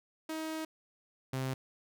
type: tone pair in turn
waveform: sawtooth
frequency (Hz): 316.8 / 131.4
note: D#4 / C3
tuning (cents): +31 / +8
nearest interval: octave + minor third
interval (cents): 1523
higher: first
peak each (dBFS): -32 / -29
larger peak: second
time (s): 0.29-0.65 / 1.33-1.54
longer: first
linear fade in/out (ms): 5
effects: none